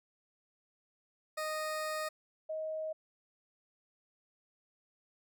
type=tone pair in turn; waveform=20% pulse / sine; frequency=620 / 629 Hz; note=D#5 / D#5; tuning=-6 / +19 cents; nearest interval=unison; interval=25 cents; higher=second; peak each=-30 / -35 dBFS; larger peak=first; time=1.37-2.09 / 2.49-2.93 s; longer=first; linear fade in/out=10 ms; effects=none